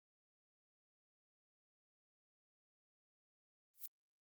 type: noise with exponential growth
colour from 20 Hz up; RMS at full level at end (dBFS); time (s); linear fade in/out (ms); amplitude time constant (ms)
violet; -41; 3.74-3.86; 2; 25
effects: Opus 24 kbps